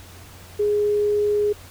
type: tone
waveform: sine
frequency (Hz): 415.3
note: G#4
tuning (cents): 0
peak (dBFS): -17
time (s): 0.59-1.53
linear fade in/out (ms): 10
effects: added 89 Hz sine -44 dBFS peak until 1.7 s + pink hiss -45 dBFS RMS until 1.7 s